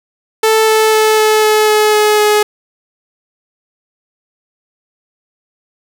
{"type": "tone with pitch steps", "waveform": "sawtooth", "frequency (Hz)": [440, 437.2, 434.4, 431.7, 429, 426.2, 423.5, 420.9], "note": ["A4", "A4", "A4", "A4", "A4", "G#4", "G#4", "G#4"], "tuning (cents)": [0, -11, -22, -33, -44, 45, 34, 23], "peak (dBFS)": -4, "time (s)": [0.43, 2.43], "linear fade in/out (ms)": 5, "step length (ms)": 250, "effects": []}